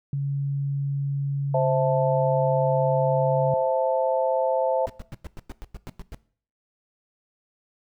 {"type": "tone", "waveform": "sine", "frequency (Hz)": 140, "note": "C#3", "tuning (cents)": 18, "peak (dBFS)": -23, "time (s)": [0.13, 3.54], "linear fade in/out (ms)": 2}
{"type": "chord", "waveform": "sine", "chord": "A minor", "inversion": "first", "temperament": "equal", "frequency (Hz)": [523.3, 659.3, 880], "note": ["C5", "E5", "A5"], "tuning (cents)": [0, 0, 0], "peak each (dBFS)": [-23, -23, -27], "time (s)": [1.54, 4.86], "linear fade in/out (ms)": 5}
{"type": "noise bursts", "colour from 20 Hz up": "brown", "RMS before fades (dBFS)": -35, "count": 11, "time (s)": [4.87, 6.145], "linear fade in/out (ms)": 0, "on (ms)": 25, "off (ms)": 100}
{"effects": ["noise-tail reverb RT60 0.5 s tail -19 dB re dry"]}